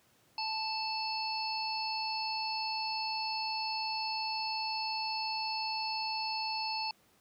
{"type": "harmonic tone with a mistuned harmonic", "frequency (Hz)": 880, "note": "A5", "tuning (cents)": 0, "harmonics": [1, 3, 5, 6], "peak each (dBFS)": [-36, -41, -37, -42], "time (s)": [0.38, 6.91], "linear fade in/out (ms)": 2, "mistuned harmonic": 6, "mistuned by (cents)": -35, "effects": ["pink hiss -67 dBFS RMS until 7.2 s", "high-pass 100 Hz 12 dB/octave"]}